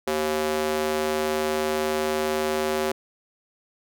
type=tone with high-pass filter; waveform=square; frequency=77 Hz; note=D#2; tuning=17 cents flat; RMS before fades=-25 dBFS; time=0.07-2.92 s; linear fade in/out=5 ms; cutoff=400 Hz; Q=1.7; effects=none